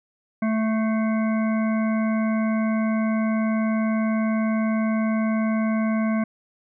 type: harmonic tone with a mistuned harmonic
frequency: 220 Hz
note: A3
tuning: in tune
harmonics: 1 / 3 / 5 / 7 / 9 / 10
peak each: -20 / -30 / -34 / -37 / -39 / -40 dBFS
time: 0.42-6.24 s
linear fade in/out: 5 ms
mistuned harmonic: 9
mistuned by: +69 cents
effects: none